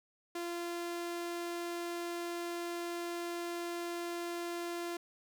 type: tone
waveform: sawtooth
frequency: 344.6 Hz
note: F4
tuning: 23 cents flat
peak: -33 dBFS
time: 0.35-4.97 s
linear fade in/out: 5 ms
effects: none